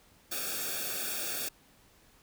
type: noise with comb filter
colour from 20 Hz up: white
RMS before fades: -35 dBFS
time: 0.31-1.49 s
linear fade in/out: 10 ms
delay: 0.99 ms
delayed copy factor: -0.95
effects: pink hiss -62 dBFS RMS until 2.22 s